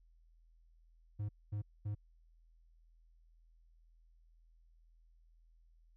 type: tone bursts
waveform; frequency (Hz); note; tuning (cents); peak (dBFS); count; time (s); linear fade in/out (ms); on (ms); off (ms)
triangle; 103.8; G#2; 0; -34; 3; 1.19-1.95; 10; 100; 230
effects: added 41 Hz sine -63 dBFS peak until 5.96 s